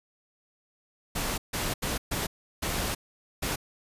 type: noise bursts at uneven times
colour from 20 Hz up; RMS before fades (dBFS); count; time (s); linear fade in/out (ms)
pink; -30; 6; 1.15-1.38 / 1.53-1.74 / 1.82-1.98 / 2.11-2.27 / 2.62-2.95 / 3.42-3.56; 10
effects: resampled to 32000 Hz